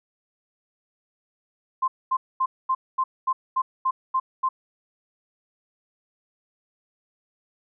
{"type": "tone bursts", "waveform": "sine", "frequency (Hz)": 1046.5, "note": "C6", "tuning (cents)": 0, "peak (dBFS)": -19, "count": 10, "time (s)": [1.82, 4.49], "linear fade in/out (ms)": 10, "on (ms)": 60, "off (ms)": 230, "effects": []}